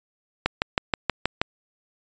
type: click train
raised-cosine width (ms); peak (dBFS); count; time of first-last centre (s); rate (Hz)
0.3; -4; 7; 0.46-1.415; 6.28
effects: resampled to 16000 Hz